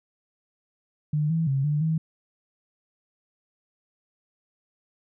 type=tone with pitch steps; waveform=sine; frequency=150.3 / 163.2 / 136 / 148.6 / 159.8 Hz; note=D3 / E3 / C#3 / D3 / D#3; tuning=+40 / -17 / -33 / +21 / +47 cents; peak=-21 dBFS; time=1.13-1.98 s; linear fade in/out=5 ms; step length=170 ms; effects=none